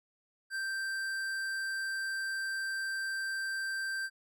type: tone with tanh clipping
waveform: sine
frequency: 1568 Hz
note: G6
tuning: in tune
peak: -35 dBFS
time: 0.5-4.1 s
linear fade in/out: 50 ms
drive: 15 dB
effects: none